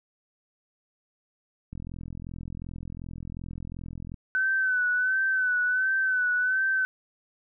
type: click train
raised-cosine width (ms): 5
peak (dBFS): -26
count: 104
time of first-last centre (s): 1.73-4.142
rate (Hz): 42.7
type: tone with vibrato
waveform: sine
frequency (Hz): 1513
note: F#6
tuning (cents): +38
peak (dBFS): -22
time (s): 4.35-6.85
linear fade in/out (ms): 0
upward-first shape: sine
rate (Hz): 1.4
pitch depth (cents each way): 48
effects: none